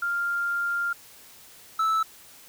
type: tone pair in turn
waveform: sine / triangle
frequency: 1396.9 / 1312.2 Hz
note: F6 / E6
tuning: 0 / -8 cents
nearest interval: minor second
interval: 108 cents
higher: first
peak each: -24 / -19 dBFS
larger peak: second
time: 0.02-0.93 / 1.79-2.03 s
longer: first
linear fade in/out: 5 ms
effects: white hiss -50 dBFS RMS until 2.48 s